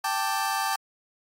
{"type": "chord", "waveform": "sawtooth", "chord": "G suspended second", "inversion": "none", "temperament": "just", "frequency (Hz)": [784, 882, 1176], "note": ["G5", "A5", "D6"], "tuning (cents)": [0, 4, 2], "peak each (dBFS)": [-25, -25, -26], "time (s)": [0.04, 0.76], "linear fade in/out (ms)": 5, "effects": ["AAC 48 kbps"]}